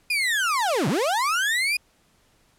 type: linear two-way sweep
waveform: 35% pulse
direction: down then up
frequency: 2489 to 123.47 to 2489 Hz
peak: -19 dBFS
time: 0.1-1.77 s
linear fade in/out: 5 ms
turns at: 0.88 s
effects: pink hiss -62 dBFS RMS until 2.58 s + low-pass 12000 Hz 12 dB/octave